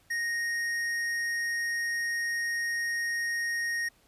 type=tone with tanh clipping; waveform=triangle; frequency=1864.7 Hz; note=A#6; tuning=in tune; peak=-30 dBFS; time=0.1-3.89 s; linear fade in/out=10 ms; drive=16 dB; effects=pink hiss -64 dBFS RMS until 4.07 s + resampled to 32000 Hz